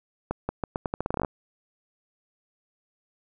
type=accelerating click train; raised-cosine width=1 ms; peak=-13 dBFS; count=15; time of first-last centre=0.31-1.248 s; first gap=180 ms; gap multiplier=0.82; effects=none